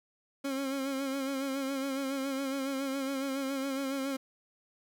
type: tone with vibrato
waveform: 30% pulse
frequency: 271.3 Hz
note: C#4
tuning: 37 cents flat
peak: -29 dBFS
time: 0.44-4.17 s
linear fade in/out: 10 ms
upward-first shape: sine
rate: 7.2 Hz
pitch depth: 46 cents each way
effects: none